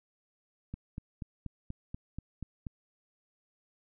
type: click train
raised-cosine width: 5 ms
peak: -26 dBFS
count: 9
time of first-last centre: 0.74-2.668 s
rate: 4.15 Hz
effects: none

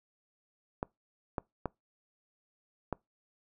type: clicks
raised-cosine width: 1 ms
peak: -18 dBFS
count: 4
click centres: 0.829 / 1.382 / 1.657 / 2.927 s
effects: noise-tail reverb RT60 0.2 s tail -25 dB re dry

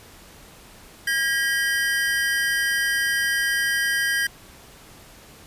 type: tone cluster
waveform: square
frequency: 1628 / 1914 / 3103 Hz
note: G#6 / A#6 / G7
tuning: -35 / +45 / -18 cents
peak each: -23 / -26 / -31 dBFS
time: 1.07-4.27 s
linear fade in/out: 5 ms
effects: pink hiss -47 dBFS RMS until 5.46 s + resampled to 32000 Hz

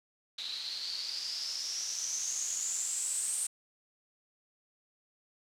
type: noise with low-pass filter sweep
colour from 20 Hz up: blue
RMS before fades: -36 dBFS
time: 0.38-3.47 s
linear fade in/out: 5 ms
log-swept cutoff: 3900 to 8700 Hz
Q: 9.6
effects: none

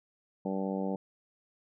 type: harmonic tone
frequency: 96.4 Hz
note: G2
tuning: 28 cents flat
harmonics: 2 / 3 / 4 / 5 / 6 / 7 / 8 / 9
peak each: -33 / -38 / -41 / -38 / -40 / -47 / -43 / -46 dBFS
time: 0.45-0.96 s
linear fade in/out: 5 ms
effects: none

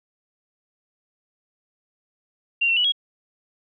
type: tone with pitch steps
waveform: sine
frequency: 2768 / 2714 / 2945 / 3301 Hz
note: F7 / E7 / F#7 / G#7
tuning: -16 / +50 / -9 / -11 cents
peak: -17 dBFS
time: 2.61-2.922 s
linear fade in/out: 10 ms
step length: 78 ms
effects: none

